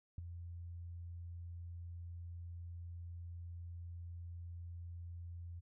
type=tone with ADSR envelope; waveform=sine; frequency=86 Hz; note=F2; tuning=26 cents flat; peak=-37 dBFS; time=0.18-5.61 s; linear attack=3 ms; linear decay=14 ms; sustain=-8 dB; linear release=25 ms; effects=none